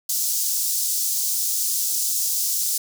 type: high-pass noise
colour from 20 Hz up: pink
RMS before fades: -23 dBFS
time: 0.09-2.78 s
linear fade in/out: 5 ms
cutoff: 5500 Hz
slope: 24 dB/octave
effects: none